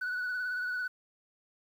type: tone with vibrato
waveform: sine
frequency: 1482 Hz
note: F#6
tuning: 2 cents sharp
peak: -29 dBFS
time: 0.01-0.88 s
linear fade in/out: 10 ms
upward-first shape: sine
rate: 18 Hz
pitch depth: 33 cents each way
effects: tanh soft clip ceiling -30 dBFS + 10-bit